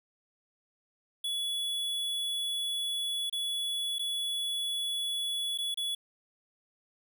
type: tone with dropouts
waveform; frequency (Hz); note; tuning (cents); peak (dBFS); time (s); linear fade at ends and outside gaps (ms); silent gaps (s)
square; 3400; G#7; +40; -31; 1.24-5.95; 5; 3.298-3.326 / 3.985-3.993 / 5.577-5.585 / 5.744-5.773
effects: none